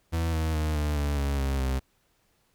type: tone with pitch steps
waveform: 40% pulse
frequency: 82.41 / 79.79 / 77.25 / 74.79 / 72.41 / 70.1 / 67.87 / 65.71 Hz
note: E2 / D#2 / D#2 / D2 / D2 / C#2 / C#2 / C2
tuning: 0 / +44 / -12 / +32 / -24 / +20 / -36 / +8 cents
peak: -24 dBFS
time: 0.12-1.8 s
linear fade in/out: 20 ms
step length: 210 ms
effects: pink hiss -69 dBFS RMS until 2.54 s